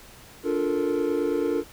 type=chord; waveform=triangle; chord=Bb major seventh; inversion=first; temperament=just; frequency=291.4 / 349.6 / 437 / 466.2 Hz; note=D4 / F4 / A4 / Bb4; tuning=-13 / +2 / -12 / 0 cents; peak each=-26 dBFS; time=0.43-1.64 s; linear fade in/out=50 ms; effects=pink hiss -48 dBFS RMS until 1.72 s